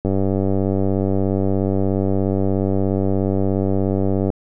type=click train; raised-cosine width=2 ms; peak=-7 dBFS; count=413; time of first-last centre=0.05-4.302 s; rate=96.9 Hz; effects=none